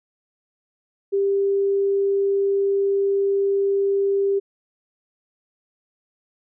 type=tone; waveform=sine; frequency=395.9 Hz; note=G4; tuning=17 cents sharp; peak=-17 dBFS; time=1.12-4.4 s; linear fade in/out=20 ms; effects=none